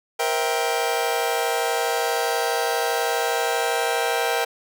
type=chord; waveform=sawtooth; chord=C dominant seventh; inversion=third; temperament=just; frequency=470.9 / 523.3 / 654.1 / 784.9 Hz; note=Bb4 / C5 / E5 / G5; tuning=+18 / 0 / -14 / +2 cents; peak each=-21 / -27 / -24 / -21 dBFS; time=0.19-4.45 s; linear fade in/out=10 ms; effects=none